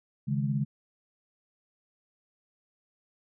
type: chord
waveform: sine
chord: C# suspended second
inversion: none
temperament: equal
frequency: 138.59 / 155.56 / 207.7 Hz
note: C#3 / D#3 / G#3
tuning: 0 / 0 / 0 cents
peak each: -28 / -33 / -31 dBFS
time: 0.27-0.65 s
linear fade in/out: 20 ms
effects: none